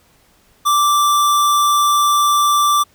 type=tone; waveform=square; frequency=1172 Hz; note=D6; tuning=4 cents flat; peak=-12 dBFS; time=0.65-2.84 s; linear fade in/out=20 ms; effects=pink hiss -54 dBFS RMS until 2.94 s